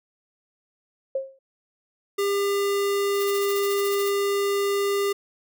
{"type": "tone with exponential decay", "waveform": "sine", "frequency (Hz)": 536, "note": "C5", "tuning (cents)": 42, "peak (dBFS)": -20, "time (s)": [1.15, 1.39], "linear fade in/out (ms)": 5, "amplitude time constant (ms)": 52}
{"type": "tone", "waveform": "square", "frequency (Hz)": 400.8, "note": "G4", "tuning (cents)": 38, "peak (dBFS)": -22, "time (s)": [2.18, 5.13], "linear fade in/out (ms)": 10}
{"type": "noise with tremolo", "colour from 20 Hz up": "blue", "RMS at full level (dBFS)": -34, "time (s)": [3.13, 4.13], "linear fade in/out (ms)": 50, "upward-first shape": "sine", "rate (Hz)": 14, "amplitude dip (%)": 85}
{"effects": []}